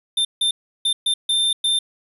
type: tone bursts at uneven times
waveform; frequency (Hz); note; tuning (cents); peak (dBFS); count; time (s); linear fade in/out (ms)
square; 3585; A7; +32; -17; 6; 0.17-0.25 / 0.41-0.51 / 0.85-0.93 / 1.06-1.14 / 1.29-1.53 / 1.64-1.79; 5
effects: resampled to 32000 Hz + 9-bit